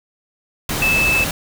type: tone in noise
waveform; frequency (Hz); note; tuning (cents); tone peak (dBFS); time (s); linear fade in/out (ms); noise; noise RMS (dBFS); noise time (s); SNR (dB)
sine; 2621; E7; -11; -14; 0.82-1.24; 2; pink; -22; 0.69-1.31; +5
effects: none